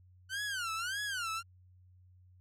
sawtooth tone with vibrato, 1484 Hz, F#6, 5 cents sharp, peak -31 dBFS, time 0.29-1.43 s, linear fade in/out 50 ms, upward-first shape sine, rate 1.7 Hz, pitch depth 220 cents each way, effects added 91 Hz sine -58 dBFS peak until 2.4 s + low-pass 11000 Hz 12 dB/octave

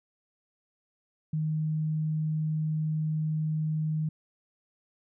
sine tone, 155.56 Hz, D#3, in tune, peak -26 dBFS, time 1.33-4.09 s, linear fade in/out 5 ms, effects none

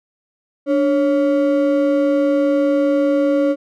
triangle ring-modulated tone, 422.5 Hz, G#4, 30 cents sharp, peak -8 dBFS, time 0.66-3.56 s, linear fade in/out 50 ms, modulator 130 Hz, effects none

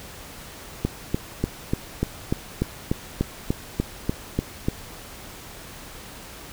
click train, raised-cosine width 3 ms, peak -8 dBFS, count 14, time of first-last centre 0.85-4.685 s, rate 3.39 Hz, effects pink hiss -41 dBFS RMS until 6.52 s

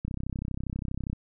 click train, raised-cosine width 5 ms, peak -20 dBFS, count 36, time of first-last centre 0.05-1.13 s, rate 32.4 Hz, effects none

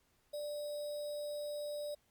sine tone with sample-and-hold, 589 Hz, D5, 5 cents sharp, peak -38 dBFS, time 0.33-1.95 s, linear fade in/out 10 ms, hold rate 4410 Hz, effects pink hiss -74 dBFS RMS until 2.1 s + Opus 48 kbps

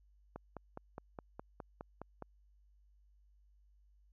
click train, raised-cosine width 1 ms, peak -30 dBFS, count 10, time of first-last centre 0.36-2.223 s, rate 4.83 Hz, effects added 50 Hz sine -64 dBFS peak until 4.12 s

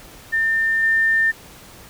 sine tone with level steps, 1800 Hz, A6, 39 cents sharp, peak -16 / -14 dBFS, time 0.32-1.32 s, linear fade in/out 20 ms, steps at 0.83 s, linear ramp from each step 2 ms, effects pink hiss -43 dBFS RMS until 1.89 s

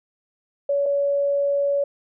sine tone pair in turn, 565 / 565 Hz, C#5 / C#5, +33 / +33 cents, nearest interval unison, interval 0 cents, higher neither, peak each -18 dBFS, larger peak neither, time 0.69-0.86 / 0.86-1.84 s, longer second, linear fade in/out 5 ms, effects none

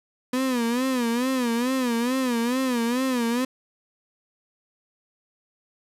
35% pulse tone with vibrato, 246.9 Hz, B3, in tune, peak -20 dBFS, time 0.33-3.45 s, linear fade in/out 5 ms, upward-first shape sine, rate 2.3 Hz, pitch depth 120 cents each way, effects resampled to 32000 Hz + 8-bit

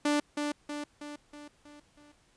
sawtooth tone with echo, 294.1 Hz, D4, 3 cents sharp, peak -21 dBFS, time 0.05-0.2 s, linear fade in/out 5 ms, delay 320 ms, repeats 6, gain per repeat -5 dB, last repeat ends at 2.12 s, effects pink hiss -66 dBFS RMS until 2.36 s + resampled to 22050 Hz

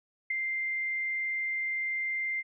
sine tone with ADSR envelope, 2093 Hz, C7, in tune, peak -25 dBFS, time 0.3-2.43 s, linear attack 7 ms, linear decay 10 ms, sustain -4 dB, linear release 35 ms, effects none

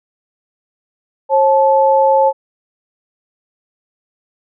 sine tone pair together, 540 / 868.9 Hz, C#5 / A5, -45 / -22 cents, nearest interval minor sixth, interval 823 cents, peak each -11 dBFS, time 1.29-2.33 s, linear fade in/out 50 ms, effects none

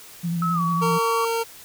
sine tone with vibrato, 170 Hz, F3, 46 cents flat, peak -22 dBFS, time 0.23-0.99 s, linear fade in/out 20 ms, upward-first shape square, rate 11 Hz, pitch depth 27 cents each way
sine tone with pitch glide, 1294 to 1133 Hz, E6 to C#6, -32 to +37 cents, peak -22 dBFS, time 0.42-1.25 s, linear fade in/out 2 ms, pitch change -231 cents, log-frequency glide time 0.53-0.61 s
25% pulse tone, 458.4 Hz, A#4, 29 cents flat, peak -18 dBFS, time 0.81-1.44 s, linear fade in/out 20 ms
effects white hiss -44 dBFS RMS until 1.64 s

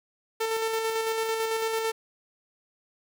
sawtooth tone with tremolo, 447.1 Hz, A4, 28 cents sharp, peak -21 dBFS, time 0.4-1.92 s, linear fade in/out 10 ms, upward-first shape square, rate 9 Hz, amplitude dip 30%, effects none

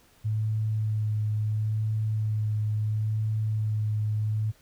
sine tone with vibrato, 107.8 Hz, A2, 35 cents flat, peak -24 dBFS, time 0.24-4.52 s, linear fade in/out 20 ms, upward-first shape sine, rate 0.73 Hz, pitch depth 17 cents each way, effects pink hiss -60 dBFS RMS until 4.61 s

